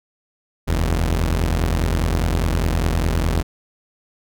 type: tone pair together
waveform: sawtooth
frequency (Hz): 44.9 / 80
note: F1 / D#2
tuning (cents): +49 / +49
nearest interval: minor seventh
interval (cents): 1000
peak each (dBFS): -15 / -17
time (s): 0.67-3.43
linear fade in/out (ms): 20
effects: none